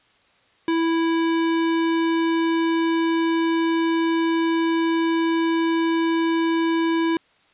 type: tone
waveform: square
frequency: 329.6 Hz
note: E4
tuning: in tune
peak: -19 dBFS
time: 0.68-7.17 s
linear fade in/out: 2 ms
effects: white hiss -59 dBFS RMS until 7.53 s + resampled to 8000 Hz